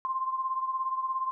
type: beating tone pair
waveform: sine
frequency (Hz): 1046.5 / 1063.5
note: C6 / C6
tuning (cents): 0 / +28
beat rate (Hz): 17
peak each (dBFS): -29 / -35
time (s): 0.05-1.31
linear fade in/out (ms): 0
effects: none